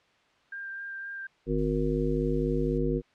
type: tone with vibrato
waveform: sine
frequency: 1591 Hz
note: G6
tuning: 25 cents sharp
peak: -35 dBFS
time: 0.52-1.27 s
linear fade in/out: 5 ms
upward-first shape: sine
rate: 3.9 Hz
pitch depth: 12 cents each way
type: harmonic tone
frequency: 52 Hz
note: G#1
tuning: 3 cents sharp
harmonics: 1 / 3 / 5 / 7 / 9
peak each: -31 / -31 / -31 / -31 / -31 dBFS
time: 1.46-3.02 s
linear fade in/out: 50 ms
type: noise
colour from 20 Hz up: violet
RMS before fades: -45 dBFS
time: 1.58-2.78 s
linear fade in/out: 5 ms
effects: white hiss -64 dBFS RMS until 3.14 s + low-pass 3000 Hz 12 dB/octave